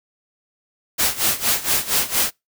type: noise with tremolo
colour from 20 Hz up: white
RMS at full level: -17 dBFS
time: 0.98-2.31 s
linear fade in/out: 20 ms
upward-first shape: sine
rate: 4.3 Hz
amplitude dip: 85%
effects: noise-tail reverb RT60 0.2 s tail -26 dB re dry